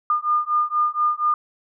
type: beating tone pair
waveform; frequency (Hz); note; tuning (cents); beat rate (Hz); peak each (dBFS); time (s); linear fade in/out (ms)
sine; 1210 / 1214.2; D#6 / D#6; -49 / -43; 4.2; -21; 0.1-1.34; 2
effects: none